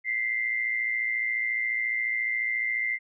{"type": "tone pair together", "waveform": "sine", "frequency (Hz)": [1978.7, 2093], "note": ["B6", "C7"], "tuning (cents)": [3, 0], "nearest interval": "minor second", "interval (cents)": 97, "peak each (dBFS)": [-32, -26], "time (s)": [0.04, 2.99], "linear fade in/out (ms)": 50, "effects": []}